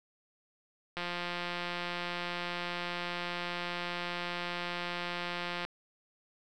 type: click train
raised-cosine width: 0.3 ms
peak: -20 dBFS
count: 820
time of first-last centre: 0.97-5.65 s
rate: 175 Hz
effects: none